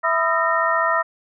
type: tone cluster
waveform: sine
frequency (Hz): 659 / 998 / 1247 / 1342 / 1844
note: E5 / B5 / D#6 / E6 / A#6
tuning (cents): -1 / +18 / +3 / +31 / -19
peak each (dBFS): -23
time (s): 0.03-1.03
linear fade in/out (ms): 20
effects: none